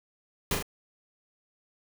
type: noise with echo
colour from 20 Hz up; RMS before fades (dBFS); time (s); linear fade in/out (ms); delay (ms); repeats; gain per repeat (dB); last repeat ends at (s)
pink; -27; 0.51-0.55; 2; 38; 2; -4; 0.626
effects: none